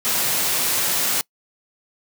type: high-pass noise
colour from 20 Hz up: white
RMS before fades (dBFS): -21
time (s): 0.05-1.21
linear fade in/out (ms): 0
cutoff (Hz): 100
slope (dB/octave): 24
effects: noise-tail reverb RT60 0.1 s tail -25 dB re dry